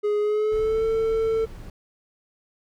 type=tone with pitch glide; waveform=triangle; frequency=416.9 to 446.8 Hz; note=G#4 to A4; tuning=+7 to +27 cents; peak=-18 dBFS; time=0.03-1.46 s; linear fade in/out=20 ms; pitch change=+120 cents; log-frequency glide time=0.2-0.85 s
type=noise; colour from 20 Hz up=brown; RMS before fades=-38 dBFS; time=0.52-1.7 s; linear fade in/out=2 ms
effects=none